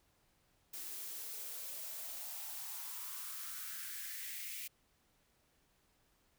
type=noise with high-pass filter sweep; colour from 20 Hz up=blue; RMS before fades=-45 dBFS; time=0.73-4.68 s; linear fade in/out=10 ms; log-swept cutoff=310 to 2400 Hz; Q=3.9; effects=pink hiss -74 dBFS RMS until 6.38 s